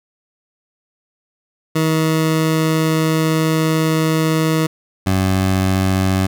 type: tone pair in turn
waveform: 20% pulse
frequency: 159 / 94.72 Hz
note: D#3 / F#2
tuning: +38 / +41 cents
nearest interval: major sixth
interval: 897 cents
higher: first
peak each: -9 dBFS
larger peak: neither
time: 1.75-4.67 / 5.06-6.27 s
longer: first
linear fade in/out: 10 ms
effects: none